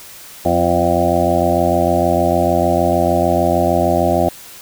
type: harmonic tone with a mistuned harmonic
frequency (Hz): 86.6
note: F2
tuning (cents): -14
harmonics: 1 / 2 / 3 / 4 / 6 / 7 / 8 / 9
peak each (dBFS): -22 / -22 / -22 / -20 / -22 / -18 / -18 / -21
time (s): 0.45-4.29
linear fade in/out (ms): 5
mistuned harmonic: 2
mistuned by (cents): +42
effects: white hiss -37 dBFS RMS until 4.61 s